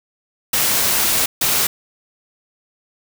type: noise bursts at uneven times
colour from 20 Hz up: white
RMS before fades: -17 dBFS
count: 2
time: 0.53-1.26 / 1.41-1.67 s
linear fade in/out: 5 ms
effects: none